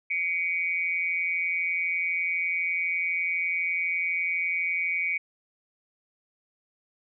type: tone with amplitude modulation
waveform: sine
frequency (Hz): 2260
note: C#7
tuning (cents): +33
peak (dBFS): -21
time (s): 0.1-5.18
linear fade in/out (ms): 10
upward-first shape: sine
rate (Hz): 172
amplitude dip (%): 80
effects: none